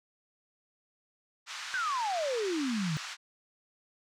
pink band-pass noise, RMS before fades -41 dBFS, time 1.46-3.17 s, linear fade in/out 50 ms, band 1100 to 6700 Hz, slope 24 dB/octave
sine exponential sweep, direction down, 1590 to 145.3 Hz, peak -29 dBFS, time 1.74-2.97 s, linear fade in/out 0 ms
effects none

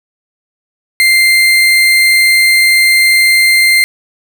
35% pulse tone, 2093 Hz, C7, in tune, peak -4 dBFS, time 1-3.84 s, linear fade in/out 0 ms, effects none

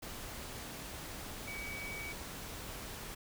sine tone in noise, 2272 Hz, C#7, 42 cents sharp, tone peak -42 dBFS, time 1.47-2.13 s, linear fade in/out 10 ms, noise pink, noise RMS -45 dBFS, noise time 0.02-3.15 s, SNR 0 dB, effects none

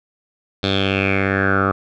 10% pulse tone with low-pass filter sweep, 97.3 Hz, G2, 12 cents flat, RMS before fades -18 dBFS, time 0.63-1.72 s, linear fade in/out 5 ms, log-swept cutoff 3900 to 1200 Hz, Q 6.3, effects none

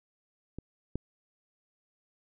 clicks, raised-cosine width 3 ms, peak -26 / -19 dBFS, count 2, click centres 0.586 / 0.956 s, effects none

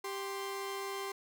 sawtooth tone pair together, 392.8 / 1048.7 Hz, G4 / C6, +4 / +4 cents, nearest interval octave + perfect fourth, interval 1700 cents, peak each -35 / -38 dBFS, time 0.04-1.12 s, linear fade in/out 5 ms, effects none

